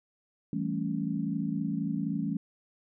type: chord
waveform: sine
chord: A dominant seventh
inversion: second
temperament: equal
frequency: 164.81 / 196 / 220 / 277.2 Hz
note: E3 / G3 / A3 / C#4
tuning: 0 / 0 / 0 / 0 cents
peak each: -34 dBFS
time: 0.53-2.37 s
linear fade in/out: 2 ms
effects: none